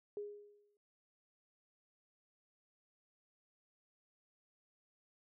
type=tone with exponential decay; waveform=sine; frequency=412.5 Hz; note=G#4; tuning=12 cents flat; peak=-38 dBFS; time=0.17-0.77 s; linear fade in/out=1 ms; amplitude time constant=130 ms; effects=none